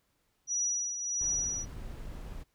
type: tone with tremolo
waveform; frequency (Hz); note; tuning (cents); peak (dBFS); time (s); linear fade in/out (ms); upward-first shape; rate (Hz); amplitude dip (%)
sine; 5840; F#8; -24; -27; 0.47-1.66; 50; triangle; 1.5; 60
type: noise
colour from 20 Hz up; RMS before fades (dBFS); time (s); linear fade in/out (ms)
brown; -42; 1.2-2.44; 20
effects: pink hiss -75 dBFS RMS until 2.54 s